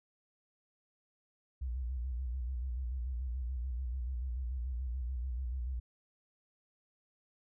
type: tone with vibrato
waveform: sine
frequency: 62.4 Hz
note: B1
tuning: 19 cents sharp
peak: -34 dBFS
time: 1.61-5.8 s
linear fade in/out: 10 ms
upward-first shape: square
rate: 6.9 Hz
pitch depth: 88 cents each way
effects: none